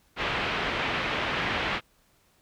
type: low-pass noise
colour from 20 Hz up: white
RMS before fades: -29 dBFS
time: 0.16-1.81 s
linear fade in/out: 50 ms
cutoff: 2900 Hz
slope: 24 dB/octave
effects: pink hiss -65 dBFS RMS until 2.41 s